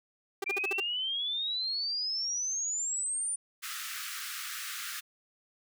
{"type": "tone bursts", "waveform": "sawtooth", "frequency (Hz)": 392, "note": "G4", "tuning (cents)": 0, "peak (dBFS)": -27, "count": 6, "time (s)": [0.42, 0.802], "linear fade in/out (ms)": 5, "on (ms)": 22, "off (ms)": 50}
{"type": "exponential sweep", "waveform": "sine", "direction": "up", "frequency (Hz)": [2342, 9397], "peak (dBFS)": -30, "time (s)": [0.46, 3.36], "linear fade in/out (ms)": 10}
{"type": "high-pass noise", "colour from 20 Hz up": "pink", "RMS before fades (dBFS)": -39, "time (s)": [3.62, 5.01], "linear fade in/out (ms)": 20, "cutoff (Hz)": 1200, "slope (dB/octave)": 96}
{"effects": []}